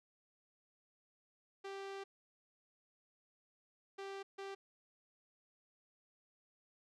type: tone bursts at uneven times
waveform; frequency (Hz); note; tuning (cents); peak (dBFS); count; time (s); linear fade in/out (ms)
sawtooth; 392; G4; 0; -40; 3; 1.64-2.04 / 3.98-4.23 / 4.38-4.55; 10
effects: low-pass 5000 Hz 12 dB/octave